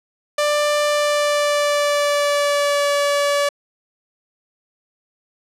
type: tone with pitch glide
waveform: sawtooth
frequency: 591 to 573.5 Hz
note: D5 to D5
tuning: +11 to -41 cents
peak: -12 dBFS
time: 0.38-3.49 s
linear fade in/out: 5 ms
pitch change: -52 cents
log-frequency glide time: 0.84-2.9 s
effects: low-pass 10000 Hz 12 dB/octave